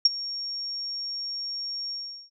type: tone with ADSR envelope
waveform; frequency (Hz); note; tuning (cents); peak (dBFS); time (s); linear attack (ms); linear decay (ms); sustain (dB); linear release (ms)
sine; 5540; F8; -15; -11; 0.05-2.3; 5; 25; -19; 390
effects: none